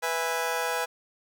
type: chord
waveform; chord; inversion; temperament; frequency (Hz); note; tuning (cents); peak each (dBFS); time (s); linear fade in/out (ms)
20% pulse; E major; second; just; 494.4 / 659.3 / 824.1; B4 / E5 / G#5; +2 / 0 / -14; -25 / -28 / -26; 0.02-0.86; 20
effects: none